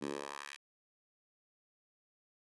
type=tone with high-pass filter sweep; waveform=10% pulse; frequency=71 Hz; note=C#2; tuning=42 cents sharp; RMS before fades=-43 dBFS; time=0.01-0.57 s; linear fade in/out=20 ms; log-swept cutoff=230 to 2400 Hz; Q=1.5; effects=resampled to 24000 Hz